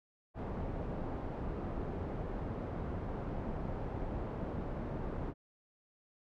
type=low-pass noise; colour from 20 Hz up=pink; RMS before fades=-39 dBFS; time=0.34-5.34 s; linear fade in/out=50 ms; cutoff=770 Hz; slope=12 dB/octave; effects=none